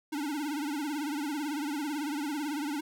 square tone with vibrato, 293.7 Hz, D4, in tune, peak -32 dBFS, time 0.12-2.81 s, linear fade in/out 10 ms, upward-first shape triangle, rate 18 Hz, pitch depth 140 cents each way, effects none

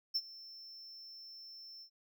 triangle tone with ADSR envelope, 5350 Hz, E8, 25 cents sharp, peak -28 dBFS, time 0.14-1.9 s, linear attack 19 ms, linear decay 48 ms, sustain -20 dB, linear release 82 ms, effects none

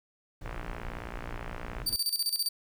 brown noise, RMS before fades -40 dBFS, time 0.41-1.96 s, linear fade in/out 5 ms
click train, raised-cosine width 0.5 ms, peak -24 dBFS, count 81, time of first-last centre 0.46-1.818 s, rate 58.9 Hz
sawtooth tone with tremolo, 4627 Hz, D8, 27 cents flat, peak -23 dBFS, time 1.86-2.49 s, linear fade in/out 10 ms, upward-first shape square, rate 15 Hz, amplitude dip 75%
effects none

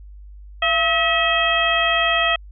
harmonic tone with a mistuned harmonic, 643 Hz, E5, 43 cents flat, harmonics 1 / 2 / 3 / 4 / 5, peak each -22 / -22 / -22 / -22 / -22 dBFS, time 0.62-2.36 s, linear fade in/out 5 ms, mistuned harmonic 1, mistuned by +94 cents, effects added 50 Hz sine -37 dBFS peak until 2.51 s

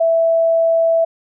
sine tone, 660 Hz, E5, 2 cents sharp, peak -11 dBFS, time 0-1.05 s, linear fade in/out 10 ms, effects none

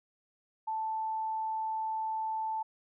sine tone, 880 Hz, A5, in tune, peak -31 dBFS, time 0.67-2.63 s, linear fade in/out 10 ms, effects none

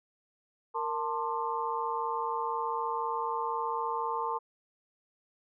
sine tone cluster, 463.1 / 889 / 1053 / 1192 Hz, A#4 / A5 / C6 / D6, -11 / +18 / +11 / +25 cents, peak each -37 / -33 / -34 / -40 dBFS, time 0.74-4.39 s, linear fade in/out 20 ms, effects none

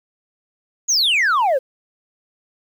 sine exponential sweep, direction down, 6890 to 496.6 Hz, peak -11 dBFS, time 0.88-1.59 s, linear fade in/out 20 ms, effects tanh soft clip ceiling -13 dBFS + 8-bit

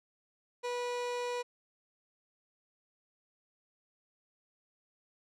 30% pulse tone, 488.1 Hz, B4, 20 cents flat, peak -31 dBFS, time 0.63-1.43 s, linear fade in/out 20 ms, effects low-pass 7000 Hz 12 dB/octave

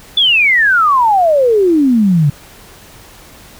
sine exponential sweep, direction down, 3520 to 138.4 Hz, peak -7 dBFS, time 0.17-2.3 s, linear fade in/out 5 ms, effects pink hiss -39 dBFS RMS until 3.59 s

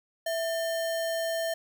sine tone with sample-and-hold, 659.3 Hz, E5, in tune, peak -27 dBFS, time 0.26-1.54 s, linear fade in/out 5 ms, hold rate 2450 Hz, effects none

